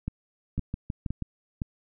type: two click trains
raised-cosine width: 5 ms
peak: -18 / -17 dBFS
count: 5 / 4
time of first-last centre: 0.58-1.223 / 0.08-1.618 s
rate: 6.22 / 1.95 Hz
effects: none